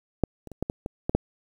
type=clicks; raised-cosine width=2 ms; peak=-7 / -27 / -27 / -13 / -14 / -17 / -11 / -6 dBFS; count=8; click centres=0.237 / 0.473 / 0.517 / 0.626 / 0.699 / 0.861 / 1.095 / 1.15 s; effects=8-bit